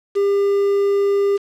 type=tone with quantisation; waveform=triangle; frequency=400.4 Hz; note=G4; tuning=37 cents sharp; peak=-12 dBFS; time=0.15-1.38 s; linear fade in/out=20 ms; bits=6; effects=low-pass 6000 Hz 12 dB/octave